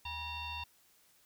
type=tone with frequency modulation; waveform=sine; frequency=1852 Hz; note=A#6; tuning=12 cents flat; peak=-38 dBFS; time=0.05-0.64 s; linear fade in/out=5 ms; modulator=887 Hz; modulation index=2.2; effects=white hiss -67 dBFS RMS until 1.25 s